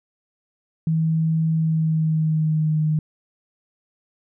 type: tone with pitch glide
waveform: sine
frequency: 160.7 to 154.6 Hz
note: E3 to D#3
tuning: -44 to -11 cents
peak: -17 dBFS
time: 0.87-2.99 s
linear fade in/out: 2 ms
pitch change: -67 cents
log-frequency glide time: 1.54-2.82 s
effects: none